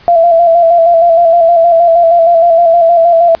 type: tone with vibrato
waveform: sine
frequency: 676 Hz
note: E5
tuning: 43 cents sharp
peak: -3 dBFS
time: 0.08-3.35 s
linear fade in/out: 0 ms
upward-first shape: square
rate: 6.4 Hz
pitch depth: 37 cents each way
effects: pink hiss -40 dBFS RMS until 3.4 s + resampled to 11025 Hz